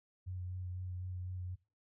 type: tone with vibrato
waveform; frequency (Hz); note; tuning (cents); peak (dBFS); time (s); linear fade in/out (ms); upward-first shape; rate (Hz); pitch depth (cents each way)
sine; 91.1; F#2; -26; -39; 0.26-1.56; 20; sine; 4; 18
effects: noise-tail reverb RT60 0.3 s tail -19 dB re dry